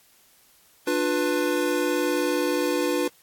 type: chord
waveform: square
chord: B diminished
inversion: first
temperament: just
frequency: 296.3 / 355.6 / 493.9 Hz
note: D4 / F4 / B4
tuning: +15 / +31 / 0 cents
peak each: -27 dBFS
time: 0.87-3.08 s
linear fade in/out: 5 ms
effects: white hiss -58 dBFS RMS until 3.22 s + AAC 64 kbps